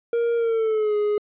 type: tone with pitch glide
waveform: triangle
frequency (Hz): 468.4 to 417.3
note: A#4 to G#4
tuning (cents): +8 to +8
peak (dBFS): -17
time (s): 0.13-1.18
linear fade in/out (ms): 2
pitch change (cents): -200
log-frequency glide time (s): 0.36-0.96
effects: resampled to 8000 Hz